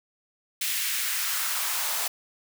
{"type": "noise with high-pass filter sweep", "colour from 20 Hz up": "white", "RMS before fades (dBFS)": -28, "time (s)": [0.61, 2.08], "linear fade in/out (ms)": 5, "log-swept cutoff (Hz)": [2400, 720], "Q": 1.5, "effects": []}